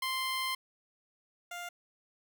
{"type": "tone pair in turn", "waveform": "15% pulse", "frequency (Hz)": [1046, 700.6], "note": ["C6", "F5"], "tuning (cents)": [-1, 5], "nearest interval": "perfect fifth", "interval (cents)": 694, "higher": "first", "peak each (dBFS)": [-25, -33], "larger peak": "first", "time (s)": [[0.02, 0.55], [1.51, 1.69]], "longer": "first", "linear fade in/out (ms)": 5, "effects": []}